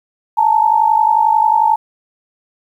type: tone pair together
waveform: sine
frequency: 861 / 912.2 Hz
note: A5 / A#5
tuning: -38 / -38 cents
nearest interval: minor second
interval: 100 cents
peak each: -12 dBFS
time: 0.37-1.76 s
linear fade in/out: 10 ms
effects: 8-bit